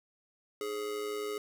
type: tone with amplitude modulation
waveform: square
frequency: 418.4 Hz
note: G#4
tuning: 13 cents sharp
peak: -32 dBFS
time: 0.61-1.38 s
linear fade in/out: 2 ms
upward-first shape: sine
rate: 112 Hz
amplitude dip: 60%
effects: none